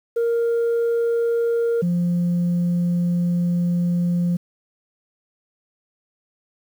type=tone pair in turn; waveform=sine; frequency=466.2 / 174.63 Hz; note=A#4 / F3; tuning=0 / 0 cents; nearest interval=octave + perfect fourth; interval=1700 cents; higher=first; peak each=-15 dBFS; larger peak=neither; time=0.16-1.82 / 1.82-4.37 s; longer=second; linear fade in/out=10 ms; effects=tanh soft clip ceiling -16 dBFS + 8-bit